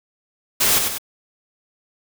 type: noise with echo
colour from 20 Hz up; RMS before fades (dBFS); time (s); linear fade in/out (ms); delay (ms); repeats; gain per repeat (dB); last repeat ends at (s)
white; -17; 0.6-0.79; 10; 97; 2; -5; 0.984
effects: none